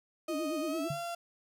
35% pulse tone with pitch glide, 622.3 to 686.5 Hz, D#5 to F5, 0 to -30 cents, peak -34 dBFS, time 0.28-1.15 s, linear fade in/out 5 ms, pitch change +170 cents, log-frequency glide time 0.66-0.97 s
sine tone with vibrato, 310.6 Hz, D#4, 3 cents flat, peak -33 dBFS, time 0.28-0.89 s, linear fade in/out 20 ms, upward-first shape sine, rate 8.8 Hz, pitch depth 180 cents each way
sine tone with exponential decay, 146.83 Hz, D3, in tune, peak -30 dBFS, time 0.9-1.05 s, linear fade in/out 5 ms, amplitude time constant 31 ms
effects none

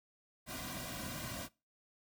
pink noise with comb filter, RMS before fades -43 dBFS, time 0.46-1.49 s, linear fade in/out 50 ms, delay 2.3 ms, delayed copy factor -0.95, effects noise-tail reverb RT60 0.3 s tail -24 dB re dry

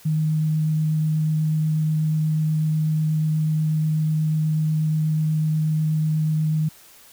sine tone with vibrato, 155.56 Hz, D#3, in tune, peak -18 dBFS, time 0.05-6.69 s, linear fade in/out 10 ms, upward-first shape sine, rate 8.2 Hz, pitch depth 8 cents each way, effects white hiss -49 dBFS RMS until 7.12 s

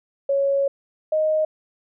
sine tone pair in turn, 554.4 / 622.3 Hz, C#5 / D#5, 0 / 0 cents, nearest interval major second, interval 200 cents, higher second, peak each -17 dBFS, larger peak neither, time 0.29-0.68 / 1.12-1.45 s, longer first, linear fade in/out 5 ms, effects none

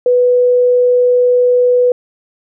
sine tone, 493.9 Hz, B4, in tune, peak -7 dBFS, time 0.06-1.92 s, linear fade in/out 2 ms, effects none

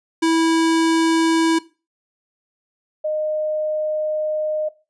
square / sine tone pair in turn, 326.9 / 615 Hz, E4 / D#5, -14 / -20 cents, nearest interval major seventh, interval 1094 cents, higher second, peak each -15 / -19 dBFS, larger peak first, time 0.22-1.59 / 3.04-4.69 s, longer second, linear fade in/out 10 ms, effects noise-tail reverb RT60 0.3 s tail -18 dB re dry + resampled to 22050 Hz

